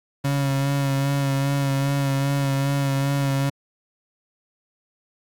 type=tone with vibrato; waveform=35% pulse; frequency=138.59 Hz; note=C#3; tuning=in tune; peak=-18 dBFS; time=0.24-3.5 s; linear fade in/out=10 ms; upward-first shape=sine; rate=2.5 Hz; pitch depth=26 cents each way; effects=Opus 48 kbps